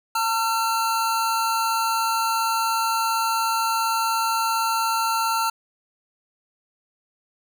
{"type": "tone pair together", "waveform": "square", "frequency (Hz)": [900, 1359.3], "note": ["A5", "F6"], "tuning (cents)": [39, -47], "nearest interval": "perfect fifth", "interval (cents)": 714, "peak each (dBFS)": -24, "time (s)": [0.15, 5.5], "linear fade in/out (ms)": 5, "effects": []}